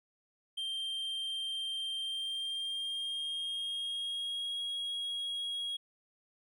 triangle tone with pitch glide, 3162 to 3298 Hz, G7 to G#7, +14 to -13 cents, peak -33 dBFS, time 0.57-5.77 s, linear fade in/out 10 ms, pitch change +73 cents, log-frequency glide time 2-4.62 s, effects none

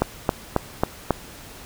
click train, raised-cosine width 1 ms, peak -3 dBFS, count 5, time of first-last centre 0.02-1.107 s, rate 3.68 Hz, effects pink hiss -42 dBFS RMS until 1.65 s

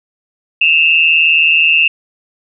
sine tone pair together, 2609 / 2768 Hz, E7 / F7, -18 / -16 cents, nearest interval minor second, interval 102 cents, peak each -10 dBFS, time 0.61-1.88 s, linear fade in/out 5 ms, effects none

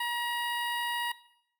15% pulse tone with notch filter, 954 Hz, A#5, 40 cents sharp, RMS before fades -32 dBFS, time 0-1.12 s, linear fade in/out 5 ms, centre 6600 Hz, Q 0.54, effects noise-tail reverb RT60 0.7 s tail -17 dB re dry

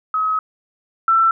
sine tone pair in turn, 1276 / 1337.2 Hz, D#6 / E6, +43 / +24 cents, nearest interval minor second, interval 81 cents, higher second, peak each -16 / -11 dBFS, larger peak second, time 0.14-0.39 / 1.08-1.31 s, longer first, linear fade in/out 2 ms, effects none

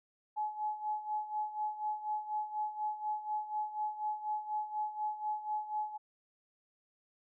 sine tone with tremolo, 850 Hz, G#5, 40 cents sharp, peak -31 dBFS, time 0.36-5.98 s, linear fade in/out 20 ms, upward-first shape sine, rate 4.1 Hz, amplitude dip 75%, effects none

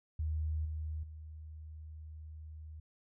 sine tone with level steps, 77.78 Hz, D#2, in tune, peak -32 / -36 / -45 dBFS, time 0.19-2.8 s, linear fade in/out 5 ms, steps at 0.65 / 1.03 s, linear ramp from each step 5 ms, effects none

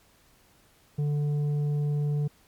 sine tone with tanh clipping, 146.83 Hz, D3, in tune, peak -25 dBFS, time 0.98-2.28 s, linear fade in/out 10 ms, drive 6 dB, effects pink hiss -61 dBFS RMS until 2.47 s + MP3 96 kbps

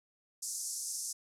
pink band-pass noise, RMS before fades -39 dBFS, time 0.42-1.13 s, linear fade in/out 10 ms, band 5400 to 11000 Hz, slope 48 dB/octave, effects none

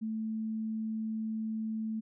sine tone, 220 Hz, A3, in tune, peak -32 dBFS, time 0.01-2.01 s, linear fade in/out 20 ms, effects none

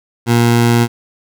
20% pulse tone, 118.2 Hz, A#2, 24 cents sharp, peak -4 dBFS, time 0.26-0.88 s, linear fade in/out 50 ms, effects none

